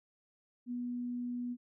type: tone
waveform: sine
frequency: 244.1 Hz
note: B3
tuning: 20 cents flat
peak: -35 dBFS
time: 0.66-1.57 s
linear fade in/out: 50 ms
effects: none